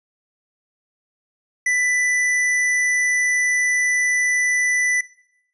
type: tone with hard clipping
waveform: triangle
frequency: 1987 Hz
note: B6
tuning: 10 cents sharp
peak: -18 dBFS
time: 1.66-5.01 s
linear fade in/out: 5 ms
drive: 15 dB
effects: noise-tail reverb RT60 0.8 s tail -21 dB re dry + resampled to 24000 Hz